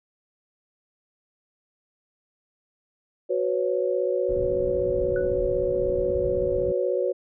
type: chord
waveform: sine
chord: F# suspended fourth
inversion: none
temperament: equal with one note detuned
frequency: 370 / 498.2 / 554.4 Hz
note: F#4 / B4 / C#5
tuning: 0 / +15 / 0 cents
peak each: -26 dBFS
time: 3.29-7.13 s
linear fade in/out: 20 ms
type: low-pass noise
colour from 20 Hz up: pink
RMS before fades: -34 dBFS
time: 4.29-6.72 s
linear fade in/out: 2 ms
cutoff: 250 Hz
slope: 12 dB/octave
type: tone with exponential decay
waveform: sine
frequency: 1480 Hz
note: F#6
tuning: in tune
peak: -31 dBFS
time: 5.16-5.38 s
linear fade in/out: 2 ms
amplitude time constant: 46 ms
effects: none